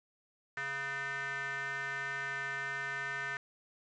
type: tone with band-pass filter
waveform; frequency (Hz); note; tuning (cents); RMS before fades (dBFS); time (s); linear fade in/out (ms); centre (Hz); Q
square; 138.5; C#3; -1; -38; 0.57-3.37; 2; 1700; 6.5
effects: resampled to 16000 Hz + 9-bit